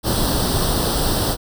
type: noise with comb filter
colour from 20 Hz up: pink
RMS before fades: -19 dBFS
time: 0.03-1.37 s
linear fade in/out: 50 ms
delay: 0.22 ms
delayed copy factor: +0.8
effects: none